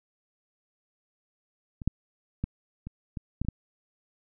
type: clicks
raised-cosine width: 5 ms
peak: -26 / -11 / -16 / -25 / -22 / -15 / -28 / -14 dBFS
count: 8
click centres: 1.818 / 1.876 / 2.44 / 2.87 / 3.172 / 3.416 / 3.449 / 3.486 s
effects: none